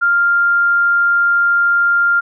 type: tone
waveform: sine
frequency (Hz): 1396.9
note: F6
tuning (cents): 0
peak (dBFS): -10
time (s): 0.01-2.21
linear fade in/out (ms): 20
effects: none